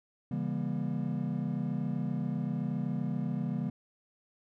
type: chord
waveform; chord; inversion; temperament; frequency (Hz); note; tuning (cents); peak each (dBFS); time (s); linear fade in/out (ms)
triangle; C# diminished seventh; none; just; 138.59 / 166.31 / 199.57 / 239.5; C#3 / E3 / G3 / Bb3; 0 / +16 / +31 / +47; -34; 0.31-3.7; 5
effects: none